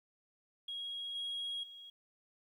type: tone with level steps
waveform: sine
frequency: 3295 Hz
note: G#7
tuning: 14 cents flat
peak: -38 / -35 / -49 dBFS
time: 0.68-1.9 s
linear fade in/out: 5 ms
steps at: 1.15 / 1.63 s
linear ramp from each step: 5 ms
effects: tanh soft clip ceiling -35 dBFS + 12-bit